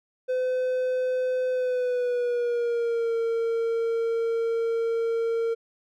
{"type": "tone with pitch glide", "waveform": "triangle", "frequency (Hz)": [509, 458.7], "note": ["C5", "A#4"], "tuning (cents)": [-48, -28], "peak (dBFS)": -21, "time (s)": [0.28, 5.55], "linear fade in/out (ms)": 20, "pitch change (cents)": -180, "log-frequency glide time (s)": [1.51, 3.15], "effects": []}